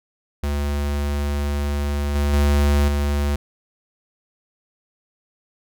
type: tone with level steps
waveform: square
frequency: 72.1 Hz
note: D2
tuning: 31 cents flat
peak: -21 / -18 / -15 / -19 dBFS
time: 0.43-3.36 s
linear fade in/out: 5 ms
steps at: 2.15 / 2.33 / 2.88 s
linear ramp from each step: 2 ms
effects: none